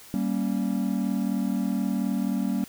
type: chord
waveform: triangle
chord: G diminished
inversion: none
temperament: equal with one note detuned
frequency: 194.19 / 233.1 / 277.2 Hz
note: G3 / Bb3 / Db4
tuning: -16 / 0 / 0 cents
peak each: -25 / -26 / -28 dBFS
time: 0.14-2.64 s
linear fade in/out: 0 ms
effects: white hiss -48 dBFS RMS until 2.68 s